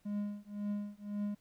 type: tone with tremolo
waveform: triangle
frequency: 205.7 Hz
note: G#3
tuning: 16 cents flat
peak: -30 dBFS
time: 0.05-1.35 s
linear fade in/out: 10 ms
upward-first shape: triangle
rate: 1.9 Hz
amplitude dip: 100%
effects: pink hiss -72 dBFS RMS until 1.4 s